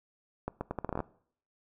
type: accelerating click train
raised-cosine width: 1 ms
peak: -19 dBFS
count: 11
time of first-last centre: 0.48-1.004 s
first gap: 130 ms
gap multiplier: 0.77
effects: noise-tail reverb RT60 0.6 s tail -21 dB re dry